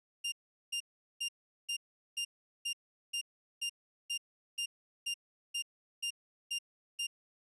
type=tone bursts; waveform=sawtooth; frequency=2800 Hz; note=F7; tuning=4 cents sharp; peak=-30 dBFS; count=15; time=0.24-7.07 s; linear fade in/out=10 ms; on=82 ms; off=400 ms; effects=resampled to 24000 Hz